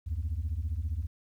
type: beating tone pair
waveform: sine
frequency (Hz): 71.4 / 86.4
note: D2 / F2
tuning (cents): -48 / -18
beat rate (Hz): 15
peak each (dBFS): -31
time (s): 0.06-1.07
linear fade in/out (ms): 20
effects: tanh soft clip ceiling -26 dBFS + 11-bit